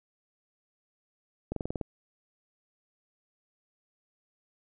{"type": "slowing click train", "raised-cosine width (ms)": 2, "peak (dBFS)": -19, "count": 7, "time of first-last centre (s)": [1.52, 1.812], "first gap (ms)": 43, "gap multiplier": 1.05, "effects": []}